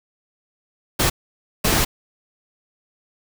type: noise bursts at uneven times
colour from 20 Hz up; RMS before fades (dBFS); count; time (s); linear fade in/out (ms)
pink; -18; 2; 0.99-1.1 / 1.64-1.85; 10
effects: none